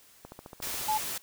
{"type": "click train", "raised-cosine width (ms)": 1, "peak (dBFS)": -29, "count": 9, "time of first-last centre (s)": [0.25, 0.813], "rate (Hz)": 14.2}
{"type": "noise", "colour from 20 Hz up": "white", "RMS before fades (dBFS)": -35, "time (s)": [0.62, 1.18], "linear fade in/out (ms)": 5}
{"type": "tone", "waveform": "sine", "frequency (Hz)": 860, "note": "A5", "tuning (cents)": -40, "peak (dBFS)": -25, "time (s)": [0.88, 0.98], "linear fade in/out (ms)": 10}
{"effects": ["white hiss -58 dBFS RMS until 1.22 s"]}